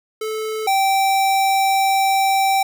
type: tone pair in turn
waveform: square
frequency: 435.6 / 777.5 Hz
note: A4 / G5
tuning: -17 / -14 cents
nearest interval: minor seventh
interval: 1003 cents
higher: second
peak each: -23 / -15 dBFS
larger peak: second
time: 0.21-0.67 / 0.67-2.63 s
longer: second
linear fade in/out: 5 ms
effects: none